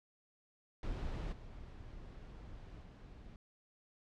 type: noise with level steps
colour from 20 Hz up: brown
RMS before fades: -40 / -51 / -53 dBFS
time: 0.83-3.36 s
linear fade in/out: 2 ms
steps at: 1.32 / 2.82 s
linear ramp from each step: 10 ms
effects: low-pass 5000 Hz 12 dB/octave